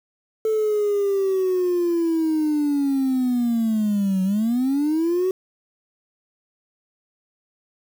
sine linear two-way sweep, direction down then up, 441 to 185.6 to 379.6 Hz, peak -16 dBFS, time 0.45-5.31 s, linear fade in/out 2 ms, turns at 4.23 s, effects tanh soft clip ceiling -16 dBFS + 7-bit

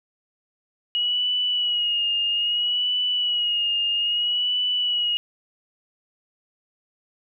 sine tone with vibrato, 2900 Hz, F#7, 35 cents flat, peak -20 dBFS, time 0.95-5.17 s, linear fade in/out 0 ms, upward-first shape sine, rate 0.61 Hz, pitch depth 44 cents each way, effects none

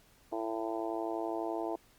harmonic tone, 111.8 Hz, A2, 28 cents sharp, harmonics 3 / 4 / 5 / 6 / 7 / 8 / 9, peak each -37 / -41 / -46 / -38 / -43 / -43 / -49 dBFS, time 0.32-1.76 s, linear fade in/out 5 ms, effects pink hiss -64 dBFS RMS until 1.98 s + Opus 48 kbps

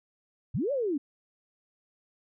sine linear two-way sweep, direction up then down, 83.2 to 587.3 to 261.9 Hz, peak -26 dBFS, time 0.54-0.98 s, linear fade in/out 10 ms, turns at 0.72 s, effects none

